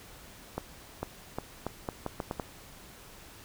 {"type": "accelerating click train", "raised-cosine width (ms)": 1, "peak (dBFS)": -18, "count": 9, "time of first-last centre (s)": [0.58, 2.398], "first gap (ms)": 450, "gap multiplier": 0.79, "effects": ["pink hiss -51 dBFS RMS until 3.44 s"]}